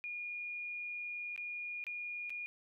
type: tone with dropouts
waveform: sine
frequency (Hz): 2433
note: D#7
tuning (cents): -39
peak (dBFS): -39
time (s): 0.04-2.46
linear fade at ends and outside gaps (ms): 0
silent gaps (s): 1.362-1.377 / 1.84-1.867 / 2.296-2.303
effects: none